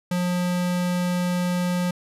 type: tone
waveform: square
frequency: 178.4 Hz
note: F3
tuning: 37 cents sharp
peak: -22 dBFS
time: 0.11-1.91 s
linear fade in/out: 5 ms
effects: resampled to 32000 Hz